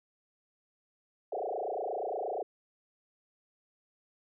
sine tone with frequency modulation, 586 Hz, D5, 4 cents flat, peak -32 dBFS, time 1.32-2.43 s, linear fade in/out 5 ms, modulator 28.5 Hz, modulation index 6.6, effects none

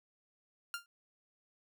sawtooth tone with exponential decay, 1397 Hz, F6, in tune, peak -30 dBFS, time 0.74-0.86 s, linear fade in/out 1 ms, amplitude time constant 26 ms, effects none

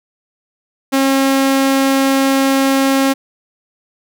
sawtooth tone, 270.5 Hz, C#4, 42 cents flat, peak -7 dBFS, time 0.92-3.14 s, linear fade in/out 20 ms, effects none

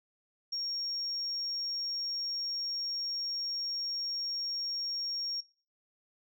sine tone, 5560 Hz, F8, 9 cents flat, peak -31 dBFS, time 0.52-5.41 s, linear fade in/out 10 ms, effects noise-tail reverb RT60 0.4 s tail -20 dB re dry + tanh soft clip ceiling -27 dBFS

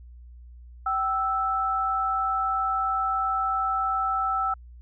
sine tone pair together, 771.2 / 1318.5 Hz, G5 / E6, -28 / 0 cents, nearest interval major sixth, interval 928 cents, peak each -28 / -24 dBFS, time 0.86-4.54 s, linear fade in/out 5 ms, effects added 60 Hz sine -43 dBFS peak until 4.81 s

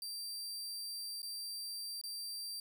sawtooth tone with dropouts, 4699 Hz, D8, in tune, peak -38 dBFS, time 0.02-2.6 s, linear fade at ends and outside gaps 2 ms, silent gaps 1.219-1.229 / 2.014-2.037 s, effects none

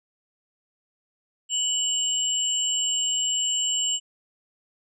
sine tone pair together, 2960 / 7459 Hz, F#7 / A#8, 0 / 0 cents, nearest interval octave + major third, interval 1600 cents, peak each -25 dBFS, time 1.49-4 s, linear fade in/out 50 ms, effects none

